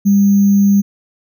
sine tone with sample-and-hold, 200 Hz, G3, 35 cents sharp, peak -7 dBFS, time 0.05-0.82 s, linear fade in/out 20 ms, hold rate 6300 Hz, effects none

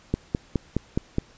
click train, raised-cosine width 3 ms, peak -9 dBFS, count 6, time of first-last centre 0.14-1.184 s, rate 4.79 Hz, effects pink hiss -54 dBFS RMS until 1.37 s + resampled to 16000 Hz

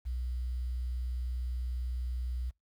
sine tone with quantisation, 61.74 Hz, B1, in tune, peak -32 dBFS, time 0.05-2.51 s, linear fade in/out 20 ms, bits 10, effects noise-tail reverb RT60 0.2 s tail -26 dB re dry

